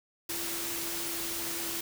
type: tone in noise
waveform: sine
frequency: 337.2 Hz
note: E4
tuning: 39 cents sharp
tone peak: -42 dBFS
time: 0.29-1.81 s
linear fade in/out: 5 ms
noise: white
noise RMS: -35 dBFS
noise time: 0.29-1.81 s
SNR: -10 dB
effects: none